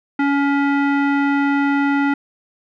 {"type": "tone with low-pass filter", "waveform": "square", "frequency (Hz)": 281.5, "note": "C#4", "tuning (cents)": 27, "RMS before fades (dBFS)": -17, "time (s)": [0.19, 2.14], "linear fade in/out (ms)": 5, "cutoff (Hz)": 1800, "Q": 2.1, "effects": []}